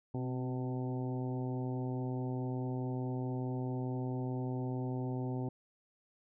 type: harmonic tone with a mistuned harmonic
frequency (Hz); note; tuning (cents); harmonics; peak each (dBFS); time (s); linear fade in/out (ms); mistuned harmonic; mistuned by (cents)
126.8; B2; +46; 1 / 2 / 3 / 4 / 5 / 6 / 7; -36 / -39 / -43 / -49 / -51 / -50 / -51; 0.14-5.49; 5; 2; +31
effects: none